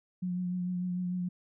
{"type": "tone with vibrato", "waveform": "sine", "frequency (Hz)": 180, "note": "F#3", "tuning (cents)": -47, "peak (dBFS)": -30, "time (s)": [0.22, 1.29], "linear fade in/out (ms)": 10, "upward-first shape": "triangle", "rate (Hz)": 6.7, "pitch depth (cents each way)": 28, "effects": []}